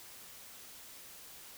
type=silence; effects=white hiss -52 dBFS RMS until 1.57 s